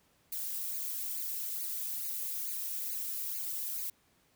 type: noise with flanger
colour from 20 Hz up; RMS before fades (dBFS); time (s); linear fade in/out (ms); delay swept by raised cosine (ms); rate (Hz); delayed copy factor
violet; -37; 0.32-3.9; 5; 0.44 to 2.44; 2.3; +0.85
effects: pink hiss -69 dBFS RMS until 4.35 s + high-pass 60 Hz 12 dB/octave